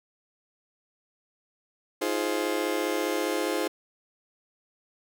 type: chord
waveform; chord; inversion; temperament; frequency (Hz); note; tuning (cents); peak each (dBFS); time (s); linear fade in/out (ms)
35% pulse; F minor seventh; third; just; 314.3 / 349.2 / 419.1 / 523.8; Eb4 / F4 / Ab4 / C5; +18 / 0 / +16 / +2; -30; 2.01-3.68; 10
effects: none